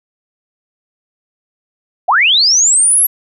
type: linear sweep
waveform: sine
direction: up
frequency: 621 to 11580 Hz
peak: -7 dBFS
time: 2.08-3.07 s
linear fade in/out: 10 ms
effects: none